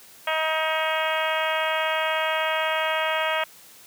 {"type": "harmonic tone with a mistuned harmonic", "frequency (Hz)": 316.3, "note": "D#4", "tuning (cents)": 29, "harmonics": [2, 3, 4, 5, 6, 7, 8, 9, 10], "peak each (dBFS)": [-27, -29, -30, -31, -32, -32, -33, -34, -34], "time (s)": [0.27, 3.44], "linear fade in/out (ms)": 5, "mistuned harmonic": 10, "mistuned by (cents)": 42, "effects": ["white hiss -49 dBFS RMS until 3.86 s", "high-pass 100 Hz 12 dB/octave"]}